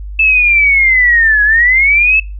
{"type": "linear two-way sweep", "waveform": "sine", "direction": "down then up", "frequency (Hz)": [2637, 1664, 2637], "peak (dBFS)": -6, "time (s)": [0.19, 2.2], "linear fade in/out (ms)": 5, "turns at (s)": 1.43, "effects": ["noise-tail reverb RT60 0.3 s tail -23 dB re dry", "added 50 Hz sine -22 dBFS peak until 2.39 s"]}